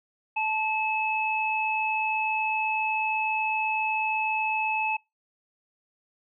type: tone pair together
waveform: sine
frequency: 873 / 2592 Hz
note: A5 / E7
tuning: -14 / -30 cents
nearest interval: octave + perfect fifth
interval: 1884 cents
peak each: -27 dBFS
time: 0.36-4.97 s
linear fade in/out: 10 ms
effects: noise-tail reverb RT60 0.2 s tail -23 dB re dry